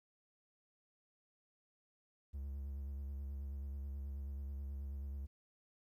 triangle tone with vibrato, 69.3 Hz, C#2, in tune, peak -39 dBFS, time 2.33-5.27 s, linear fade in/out 20 ms, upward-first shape sine, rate 9.3 Hz, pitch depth 44 cents each way, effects 13-bit

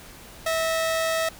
sawtooth tone pair together, 650 / 1838.5 Hz, E5 / A#6, -24 / -24 cents, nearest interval octave + tritone, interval 1800 cents, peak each -19 / -29 dBFS, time 0.46-1.29 s, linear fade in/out 5 ms, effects pink hiss -45 dBFS RMS until 1.39 s

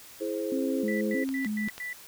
sine chord, E augmented, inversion none, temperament equal with one note detuned, 329.6 / 423.1 / 523.3 Hz, E4 / G#4 / B#4, 0 / +32 / 0 cents, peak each -33 dBFS, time 0.2-1.25 s, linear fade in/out 20 ms
sine tone with vibrato, 238.3 Hz, A#3, 38 cents sharp, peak -28 dBFS, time 0.52-1.68 s, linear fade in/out 2 ms, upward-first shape square, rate 1.6 Hz, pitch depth 200 cents each way
sine tone bursts, 1975.5 Hz, B6, in tune, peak -33 dBFS, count 5, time 0.88-1.93 s, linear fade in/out 2 ms, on 130 ms, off 100 ms
clicks, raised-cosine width 0.2 ms, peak -23 dBFS, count 4, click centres 1.29 / 1.447 / 1.686 / 1.78 s
effects white hiss -49 dBFS RMS until 2.07 s

